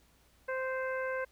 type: harmonic tone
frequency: 521 Hz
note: C5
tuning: 7 cents flat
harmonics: 1 / 2 / 3 / 4 / 5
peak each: -34 / -41 / -38 / -45 / -52 dBFS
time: 0.48-1.25 s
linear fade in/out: 10 ms
effects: added 60 Hz sine -67 dBFS peak until 1.31 s + pink hiss -67 dBFS RMS until 1.31 s

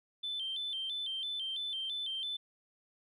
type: tone with vibrato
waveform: sine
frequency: 3322 Hz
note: G#7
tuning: in tune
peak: -34 dBFS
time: 0.23-2.37 s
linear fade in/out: 10 ms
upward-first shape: square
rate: 3 Hz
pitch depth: 98 cents each way
effects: tanh soft clip ceiling -30 dBFS

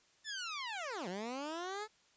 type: linear two-way sweep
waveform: 15% pulse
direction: down then up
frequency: 1794 to 171.4 to 439.6 Hz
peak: -33 dBFS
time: 0.24-1.88 s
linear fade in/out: 50 ms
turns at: 1.08 s
effects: white hiss -69 dBFS RMS until 2.16 s + resampled to 16000 Hz

